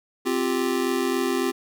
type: chord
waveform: square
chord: C suspended fourth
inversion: none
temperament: just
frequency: 261.6 / 348.8 / 392.4 Hz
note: C4 / F4 / G4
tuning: 0 / -2 / +2 cents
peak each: -27 dBFS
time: 0.25-1.52 s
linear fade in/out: 20 ms
effects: none